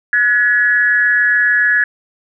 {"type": "tone with amplitude modulation", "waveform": "sine", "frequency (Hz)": 1695, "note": "G#6", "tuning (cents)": 35, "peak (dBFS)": -6, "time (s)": [0.13, 1.84], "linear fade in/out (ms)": 2, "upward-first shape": "sine", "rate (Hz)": 227, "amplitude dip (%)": 80, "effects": []}